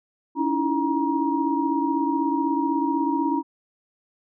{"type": "tone cluster", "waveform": "sine", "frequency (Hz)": [282.3, 314.3, 330.4, 947], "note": ["C#4", "D#4", "E4", "A#5"], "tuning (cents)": [32, 18, 4, 27], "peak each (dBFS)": [-24, -29, -27, -25], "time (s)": [0.35, 3.43], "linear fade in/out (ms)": 50, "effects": []}